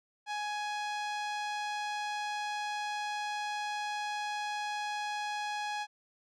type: tone with low-pass filter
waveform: sawtooth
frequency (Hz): 835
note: G#5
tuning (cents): +9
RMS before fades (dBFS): -36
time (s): 0.26-5.87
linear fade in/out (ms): 50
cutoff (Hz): 5300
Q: 0.86
effects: none